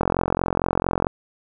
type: click train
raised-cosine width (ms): 1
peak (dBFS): -5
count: 48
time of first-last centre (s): 0.01-1.069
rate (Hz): 44.4
effects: none